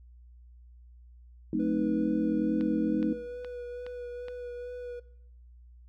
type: chord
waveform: sine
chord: F# diminished seventh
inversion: none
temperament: equal with one note detuned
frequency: 181.92 / 220 / 261.6 / 311.1 Hz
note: F#3 / A3 / C4 / Eb4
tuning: -29 / 0 / 0 / 0 cents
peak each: -35 / -31 / -33 / -29 dBFS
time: 1.53-3.13 s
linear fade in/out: 2 ms
type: tone with vibrato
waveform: triangle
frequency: 489.3 Hz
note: B4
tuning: 16 cents flat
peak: -35 dBFS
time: 1.59-5 s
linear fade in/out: 10 ms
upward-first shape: sine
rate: 2.3 Hz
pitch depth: 16 cents each way
type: click train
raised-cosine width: 0.3 ms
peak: -29 dBFS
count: 5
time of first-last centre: 2.61-4.284 s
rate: 2.39 Hz
effects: noise-tail reverb RT60 0.7 s tail -19 dB re dry + added 60 Hz sine -50 dBFS peak until 5.88 s